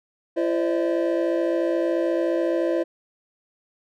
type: tone cluster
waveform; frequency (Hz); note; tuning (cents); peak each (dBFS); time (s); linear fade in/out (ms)
triangle; 338.9 / 520 / 589 / 643; E4 / C5 / D5 / E5; +48 / -11 / +5 / -43; -21 / -24 / -26 / -27; 0.36-2.84; 20
effects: none